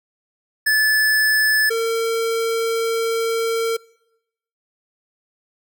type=tone pair in turn; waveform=square; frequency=1735 / 455.6 Hz; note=A6 / A#4; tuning=-25 / -40 cents; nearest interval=octave + major seventh; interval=2315 cents; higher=first; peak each=-15 / -19 dBFS; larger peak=first; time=0.66-1.7 / 1.7-3.77 s; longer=second; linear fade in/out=10 ms; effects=noise-tail reverb RT60 0.9 s tail -24 dB re dry